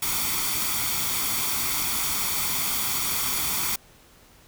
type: noise with comb filter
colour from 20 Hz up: white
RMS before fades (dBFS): -26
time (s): 0.02-3.76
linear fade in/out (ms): 5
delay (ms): 0.88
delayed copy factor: +0.6
effects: pink hiss -54 dBFS RMS until 4.47 s